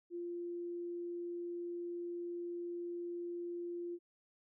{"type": "tone", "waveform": "sine", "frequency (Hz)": 347.1, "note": "F4", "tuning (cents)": -11, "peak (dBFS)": -39, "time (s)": [0.1, 3.99], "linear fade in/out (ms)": 50, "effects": []}